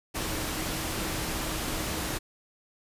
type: tone in noise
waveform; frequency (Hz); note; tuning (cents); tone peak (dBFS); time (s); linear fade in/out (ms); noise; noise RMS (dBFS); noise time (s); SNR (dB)
sine; 316.9; D#4; +32; -41; 0.14-2.19; 20; pink; -32; 0.14-2.19; -12
effects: resampled to 32000 Hz